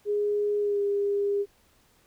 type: tone with pitch glide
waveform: sine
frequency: 413.6 to 403.9 Hz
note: G#4 to G#4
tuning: -7 to -48 cents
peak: -23 dBFS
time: 0.05-1.46 s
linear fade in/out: 50 ms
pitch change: -41 cents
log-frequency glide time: 0.6-0.81 s
effects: pink hiss -63 dBFS RMS until 2.06 s